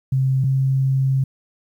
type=tone pair in turn; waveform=sine; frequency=132.5 / 133.81 Hz; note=C3 / C3; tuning=+22 / +39 cents; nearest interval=unison; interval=17 cents; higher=second; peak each=-15 dBFS; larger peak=neither; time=0.12-0.44 / 0.44-1.24 s; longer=second; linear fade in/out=5 ms; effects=9-bit